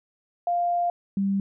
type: tone pair in turn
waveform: sine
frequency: 698.5 / 196.69 Hz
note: F5 / G3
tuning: 0 / +6 cents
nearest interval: octave + minor seventh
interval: 2194 cents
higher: first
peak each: -21 dBFS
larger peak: neither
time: 0.47-0.9 / 1.17-1.4 s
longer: first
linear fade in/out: 2 ms
effects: none